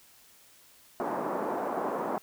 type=band-pass noise; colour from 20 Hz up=white; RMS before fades=-32 dBFS; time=1-2.18 s; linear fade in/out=0 ms; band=210 to 1000 Hz; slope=24 dB/octave; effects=white hiss -58 dBFS RMS until 2.22 s